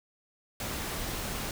pink noise, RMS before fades -35 dBFS, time 0.6-1.51 s, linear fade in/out 2 ms, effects none

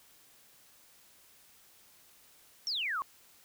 sine exponential sweep, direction down, 5710 to 1046.5 Hz, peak -31 dBFS, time 2.67-3.02 s, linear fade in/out 0 ms, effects white hiss -61 dBFS RMS until 3.44 s

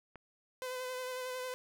click, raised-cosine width 0.5 ms, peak -34 dBFS, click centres 0.157 s
sawtooth tone with vibrato, 508 Hz, B4, 49 cents sharp, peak -34 dBFS, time 0.62-1.54 s, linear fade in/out 0 ms, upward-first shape sine, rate 11 Hz, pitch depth 21 cents each way
effects none

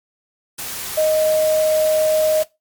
sine tone in noise, 622.3 Hz, D#5, in tune, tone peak -13 dBFS, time 0.97-2.43 s, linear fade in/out 10 ms, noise white, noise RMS -28 dBFS, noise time 0.58-2.44 s, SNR +12 dB, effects noise-tail reverb RT60 0.2 s tail -19 dB re dry + MP3 96 kbps

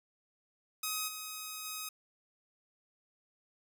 5% pulse tone with level steps, 1262 Hz, D#6, 24 cents sharp, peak -22 / -29 / -27 dBFS, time 0.83-1.89 s, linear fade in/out 5 ms, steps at 1.07 / 1.64 s, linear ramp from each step 20 ms, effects none

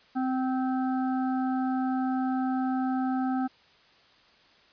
harmonic tone with a mistuned harmonic, 260 Hz, C4, 11 cents flat, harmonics 1 / 3 / 5 / 6, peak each -26 / -32 / -40 / -44 dBFS, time 0.15-3.48 s, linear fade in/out 20 ms, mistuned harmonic 3, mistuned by -17 cents, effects white hiss -59 dBFS RMS until 4.72 s + resampled to 11025 Hz

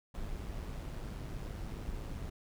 brown noise with amplitude modulation, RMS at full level -39 dBFS, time 0.14-2.3 s, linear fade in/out 10 ms, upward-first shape sine, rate 107 Hz, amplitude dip 40%, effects none

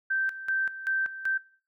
sine tone with tremolo, 1559 Hz, G6, 10 cents flat, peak -24 dBFS, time 0.1-1.38 s, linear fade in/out 10 ms, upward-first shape square, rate 2.6 Hz, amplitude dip 75%, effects noise-tail reverb RT60 0.4 s tail -18 dB re dry

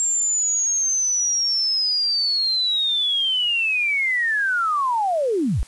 sine linear sweep, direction down, 7459 to 30.67 Hz, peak -18 dBFS, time 0-5.63 s, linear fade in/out 0 ms, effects white hiss -47 dBFS RMS until 5.67 s + resampled to 24000 Hz

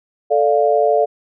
sine chord, D minor, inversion second, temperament equal, 440 / 587.3 / 698.5 Hz, A4 / D5 / F5, 0 / 0 / 0 cents, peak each -16 dBFS, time 0.3-1.06 s, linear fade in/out 20 ms, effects none

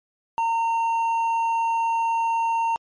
sine tone with hard clipping, 916 Hz, A#5, 31 cents flat, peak -21 dBFS, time 0.38-2.76 s, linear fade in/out 0 ms, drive 4 dB, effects MP3 48 kbps

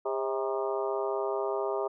harmonic tone with a mistuned harmonic, 134.6 Hz, C3, 49 cents sharp, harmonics 3 / 4 / 5 / 6 / 7 / 8 / 9, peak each -31 / -37 / -34 / -40 / -38 / -43 / -40 dBFS, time 0.05-1.88 s, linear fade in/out 10 ms, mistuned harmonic 5, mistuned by -64 cents, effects none

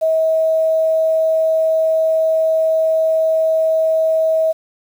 sine tone with quantisation, 641 Hz, E5, 49 cents flat, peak -12 dBFS, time 0.01-4.53 s, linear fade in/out 20 ms, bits 7, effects none

